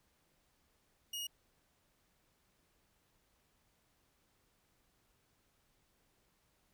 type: tone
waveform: sawtooth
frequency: 2874 Hz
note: F7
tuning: 49 cents sharp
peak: -36 dBFS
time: 1.13-1.27 s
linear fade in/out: 5 ms
effects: pink hiss -75 dBFS RMS until 6.73 s